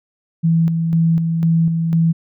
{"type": "tone with tremolo", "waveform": "sine", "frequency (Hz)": 164.8, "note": "E3", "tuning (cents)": 0, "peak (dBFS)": -11, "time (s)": [0.43, 2.13], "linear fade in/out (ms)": 20, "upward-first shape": "square", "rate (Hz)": 2, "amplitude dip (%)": 40, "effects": []}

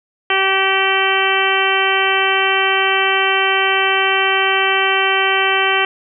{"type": "harmonic tone", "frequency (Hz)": 385.8, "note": "G4", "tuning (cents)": -28, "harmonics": [1, 2, 3, 4, 5, 6, 7, 8], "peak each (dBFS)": [-21, -21, -21, -21, -21, -21, -21, -21], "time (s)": [0.3, 5.85], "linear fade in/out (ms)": 2, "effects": []}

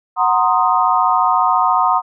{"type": "chord", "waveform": "sine", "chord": "C half-diminished seventh", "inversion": "second", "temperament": "equal", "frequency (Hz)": [740, 932.3, 1046.5, 1244.5], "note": ["Gb5", "Bb5", "C6", "Eb6"], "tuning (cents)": [0, 0, 0, 0], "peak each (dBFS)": -17, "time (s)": [0.16, 2.02], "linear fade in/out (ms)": 50, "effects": []}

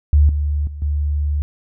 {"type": "tone with level steps", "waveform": "sine", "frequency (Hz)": 73.42, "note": "D2", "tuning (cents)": 0, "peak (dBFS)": [-8, -16, -27, -16], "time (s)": [0.13, 1.42], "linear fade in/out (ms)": 0, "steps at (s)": [0.29, 0.67, 0.82], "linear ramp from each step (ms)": 2, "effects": []}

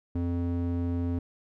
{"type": "tone with band-pass filter", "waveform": "square", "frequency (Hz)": 86.4, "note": "F2", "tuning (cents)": -18, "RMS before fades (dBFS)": -29, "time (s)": [0.15, 1.19], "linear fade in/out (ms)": 5, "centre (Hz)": 200, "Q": 1.7, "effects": []}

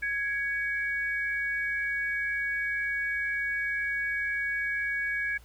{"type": "tone pair together", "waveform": "sine", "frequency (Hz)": [1661.2, 2251], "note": ["G#6", "C#7"], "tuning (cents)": [0, 26], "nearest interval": "perfect fourth", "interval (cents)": 526, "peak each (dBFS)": [-29, -32], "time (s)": [0.02, 5.38], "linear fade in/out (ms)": 10, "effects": ["added 60 Hz sine -51 dBFS peak until 5.44 s", "pink hiss -59 dBFS RMS until 5.44 s"]}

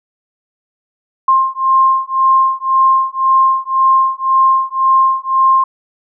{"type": "beating tone pair", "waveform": "sine", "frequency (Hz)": [1058, 1059.9], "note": ["C6", "C6"], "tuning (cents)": [19, 22], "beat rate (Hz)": 1.9, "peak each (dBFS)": -12, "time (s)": [1.28, 5.64], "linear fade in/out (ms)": 5, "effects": []}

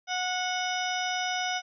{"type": "harmonic tone with a mistuned harmonic", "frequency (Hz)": 732, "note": "F#5", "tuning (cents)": -19, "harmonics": [1, 2, 3, 4, 5, 7, 8], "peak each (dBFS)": [-31, -34, -36, -37, -38, -39, -40], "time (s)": [0.07, 1.62], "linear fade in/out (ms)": 50, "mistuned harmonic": 4, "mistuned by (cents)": 20, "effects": []}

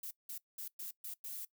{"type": "noise bursts at uneven times", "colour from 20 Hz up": "violet", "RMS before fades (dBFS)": -44, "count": 6, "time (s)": [[0.03, 0.11], [0.29, 0.38], [0.58, 0.68], [0.79, 0.91], [1.04, 1.14], [1.24, 1.45]], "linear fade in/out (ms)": 5, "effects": ["noise-tail reverb RT60 0.1 s tail -20 dB re dry"]}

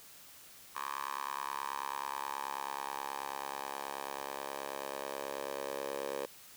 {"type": "tone with high-pass filter sweep", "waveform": "10% pulse", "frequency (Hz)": 69.3, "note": "C#2", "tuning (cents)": 0, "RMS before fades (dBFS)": -40, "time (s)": [0.75, 6.26], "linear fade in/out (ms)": 10, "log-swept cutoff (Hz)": [1100, 530], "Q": 4.3, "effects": ["white hiss -55 dBFS RMS until 6.56 s"]}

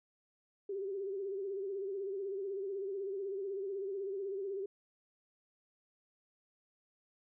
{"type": "tone with vibrato", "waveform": "sine", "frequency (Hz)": 392, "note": "G4", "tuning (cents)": 0, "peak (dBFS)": -36, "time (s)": [0.69, 4.66], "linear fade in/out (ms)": 5, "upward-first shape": "sine", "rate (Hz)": 16, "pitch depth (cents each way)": 68, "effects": []}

